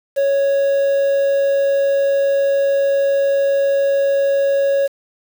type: tone with quantisation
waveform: triangle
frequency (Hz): 554.4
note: C#5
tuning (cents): 0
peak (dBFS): -11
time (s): 0.16-4.88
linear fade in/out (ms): 20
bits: 6
effects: none